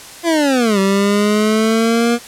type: linear two-way sweep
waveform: 25% pulse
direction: down then up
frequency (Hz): 346.2 to 192.7 to 238.5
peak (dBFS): -8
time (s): 0.23-2.19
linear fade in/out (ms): 50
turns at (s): 0.79
effects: white hiss -35 dBFS RMS until 2.27 s + low-pass 10000 Hz 12 dB/octave